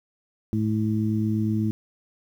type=harmonic tone; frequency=108.3 Hz; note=A2; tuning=27 cents flat; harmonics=1 / 2 / 3; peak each=-25 / -24 / -29 dBFS; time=0.53-1.71 s; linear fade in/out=0 ms; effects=9-bit